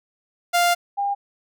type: tone pair in turn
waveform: sawtooth / sine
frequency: 698.5 / 803.8 Hz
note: F5 / G5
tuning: 0 / +43 cents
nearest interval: major second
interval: 243 cents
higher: second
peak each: -12 / -20 dBFS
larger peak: first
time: 0.53-0.75 / 0.97-1.15 s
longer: first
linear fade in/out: 20 ms
effects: none